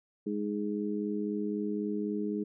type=harmonic tone; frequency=103.83 Hz; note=G#2; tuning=in tune; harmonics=2 / 3 / 4; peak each=-33 / -35 / -36 dBFS; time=0.26-2.44 s; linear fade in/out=10 ms; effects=none